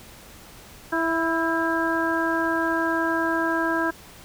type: harmonic tone with a mistuned harmonic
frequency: 329.6 Hz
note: E4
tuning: in tune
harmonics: 1 / 2 / 3 / 4 / 5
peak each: -25 / -29 / -28 / -31 / -26 dBFS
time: 0.92-3.91 s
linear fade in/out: 10 ms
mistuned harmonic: 5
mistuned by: -38 cents
effects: pink hiss -46 dBFS RMS until 4.24 s